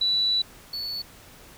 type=tone pair in turn; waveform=sine / triangle; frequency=3951 / 4443 Hz; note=B7 / C#8; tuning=0 / +3 cents; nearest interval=major second; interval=203 cents; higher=second; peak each=-20 / -28 dBFS; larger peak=first; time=0.01-0.42 / 0.73-1.02 s; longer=first; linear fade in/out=5 ms; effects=pink hiss -49 dBFS RMS until 1.57 s